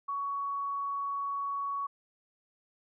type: tone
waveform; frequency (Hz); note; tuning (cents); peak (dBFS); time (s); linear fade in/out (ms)
sine; 1120; C#6; +18; -31; 0.08-1.87; 10
effects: none